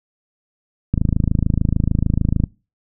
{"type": "click train", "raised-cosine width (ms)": 5, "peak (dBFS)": -4, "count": 41, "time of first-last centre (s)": [0.94, 2.438], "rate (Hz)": 26.7, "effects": ["noise-tail reverb RT60 0.3 s tail -23 dB re dry"]}